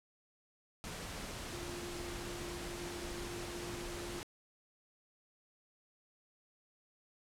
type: tone in noise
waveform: sine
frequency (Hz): 349.1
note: F4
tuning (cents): -1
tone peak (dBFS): -45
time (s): 1.53-4.2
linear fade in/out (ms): 0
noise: pink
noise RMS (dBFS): -44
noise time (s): 0.84-4.23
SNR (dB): -4
effects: low-pass 10000 Hz 12 dB/octave